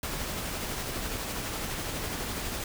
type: noise with tremolo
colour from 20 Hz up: pink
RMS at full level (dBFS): -33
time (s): 0.03-2.64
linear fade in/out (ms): 2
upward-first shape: sine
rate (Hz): 12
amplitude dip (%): 25
effects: none